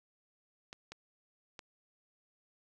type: clicks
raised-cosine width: 0.2 ms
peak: -28 dBFS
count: 3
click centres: 0.729 / 0.92 / 1.592 s
effects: none